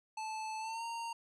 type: tone with pitch glide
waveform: square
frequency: 874 to 924.9 Hz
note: A5 to A#5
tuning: -12 to -14 cents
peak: -39 dBFS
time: 0.17-1.13 s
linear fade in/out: 5 ms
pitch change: +98 cents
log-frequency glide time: 0.59-0.84 s
effects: resampled to 22050 Hz